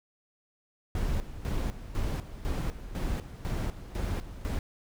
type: noise with tremolo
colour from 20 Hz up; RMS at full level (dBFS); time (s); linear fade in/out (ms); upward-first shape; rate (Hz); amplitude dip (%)
brown; -30; 0.95-4.59; 2; square; 2; 75
effects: none